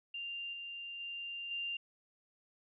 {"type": "tone with level steps", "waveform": "sine", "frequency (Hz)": 2789, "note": "F7", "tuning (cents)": -3, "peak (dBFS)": [-39, -42, -40, -36], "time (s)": [0.14, 1.77], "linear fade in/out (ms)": 5, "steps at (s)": [0.53, 1, 1.51], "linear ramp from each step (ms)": 2, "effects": []}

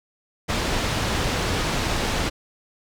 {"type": "low-pass noise", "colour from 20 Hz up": "pink", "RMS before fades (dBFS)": -24, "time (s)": [0.48, 2.3], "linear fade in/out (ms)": 20, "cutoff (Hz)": 5900, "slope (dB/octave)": 12, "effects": []}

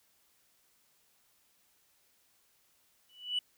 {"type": "tone with exponential growth", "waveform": "sine", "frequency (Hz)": 2960, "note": "F#7", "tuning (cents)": 0, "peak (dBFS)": -25, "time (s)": [3.09, 3.39], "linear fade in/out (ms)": 5, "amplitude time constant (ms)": 65, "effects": ["tanh soft clip ceiling -25 dBFS", "white hiss -70 dBFS RMS until 3.57 s"]}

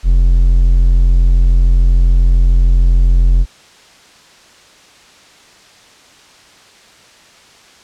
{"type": "tone", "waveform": "triangle", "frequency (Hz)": 43.51, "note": "F1", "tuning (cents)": -6, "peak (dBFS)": -4, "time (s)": [0.03, 3.46], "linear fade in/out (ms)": 50, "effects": ["white hiss -43 dBFS RMS until 7.83 s", "low-pass 6000 Hz 12 dB/octave"]}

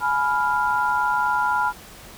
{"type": "chord", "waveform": "sine", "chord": "F diminished", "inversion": "first", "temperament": "equal with one note detuned", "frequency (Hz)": [843.7, 987.8, 1396.9], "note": ["Ab5", "Cb6", "F6"], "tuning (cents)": [27, 0, 0], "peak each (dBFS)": [-24, -22, -23], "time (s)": [0, 1.73], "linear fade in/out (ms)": 50, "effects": ["pink hiss -43 dBFS RMS until 2.17 s"]}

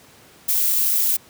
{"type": "noise", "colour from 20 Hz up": "violet", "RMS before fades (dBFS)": -19, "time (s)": [0.48, 1.17], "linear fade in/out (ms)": 10, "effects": ["pink hiss -49 dBFS RMS until 1.29 s", "high-pass 100 Hz 12 dB/octave"]}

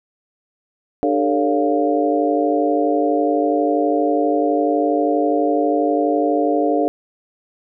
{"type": "tone cluster", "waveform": "sine", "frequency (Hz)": [298.1, 398.9, 451.1, 562, 700], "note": ["D4", "G4", "A4", "C#5", "F5"], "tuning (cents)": [26, 30, 43, 24, 4], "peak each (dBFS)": [-19, -24, -21, -22, -21], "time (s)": [1.03, 6.88], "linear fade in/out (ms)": 0, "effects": []}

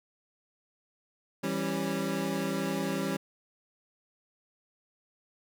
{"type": "chord", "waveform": "25% pulse", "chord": "C# diminished", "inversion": "first", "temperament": "equal with one note detuned", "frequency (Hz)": [164.81, 196, 274], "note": ["E3", "G3", "C#4"], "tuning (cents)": [0, 0, -20], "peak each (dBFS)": [-32, -29, -30], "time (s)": [1.43, 3.17], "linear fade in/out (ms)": 10, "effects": []}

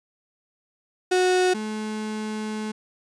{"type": "tone pair in turn", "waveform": "35% pulse", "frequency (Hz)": [366.7, 215.2], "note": ["F#4", "A3"], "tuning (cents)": [-15, -38], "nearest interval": "major sixth", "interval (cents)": 923, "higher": "first", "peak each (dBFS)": [-16, -26], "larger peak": "first", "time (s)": [[1.11, 1.54], [1.54, 2.72]], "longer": "second", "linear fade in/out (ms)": 10, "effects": ["resampled to 22050 Hz"]}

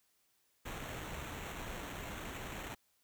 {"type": "noise with sample-and-hold", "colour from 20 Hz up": "pink", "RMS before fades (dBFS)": -44, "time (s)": [0.65, 2.75], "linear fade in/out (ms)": 10, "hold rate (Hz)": 4900, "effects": ["white hiss -75 dBFS RMS until 3.03 s"]}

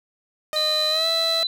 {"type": "tone with pitch glide", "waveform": "sawtooth", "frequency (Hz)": [615, 655.3], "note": ["D#5", "E5"], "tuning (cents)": [-20, -10], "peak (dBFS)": -21, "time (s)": [0.53, 1.43], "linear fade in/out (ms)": 0, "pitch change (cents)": 110, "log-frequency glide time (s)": [0.89, 1.07]}
{"type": "tone", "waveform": "sine", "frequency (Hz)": 4004, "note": "B7", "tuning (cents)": 23, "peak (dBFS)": -20, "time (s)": [0.56, 1.47], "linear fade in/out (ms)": 2}
{"effects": []}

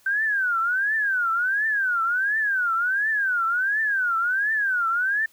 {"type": "tone with vibrato", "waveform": "sine", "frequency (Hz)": 1538, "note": "G6", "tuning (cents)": -33, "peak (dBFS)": -20, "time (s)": [0.06, 5.26], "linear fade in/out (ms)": 5, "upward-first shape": "triangle", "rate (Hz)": 1.4, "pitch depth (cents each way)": 270, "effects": ["white hiss -58 dBFS RMS until 5.32 s"]}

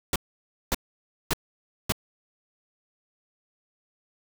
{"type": "noise bursts", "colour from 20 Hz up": "pink", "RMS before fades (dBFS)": -24, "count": 4, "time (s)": [0.13, 1.922], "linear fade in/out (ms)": 2, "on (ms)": 28, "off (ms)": 560, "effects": []}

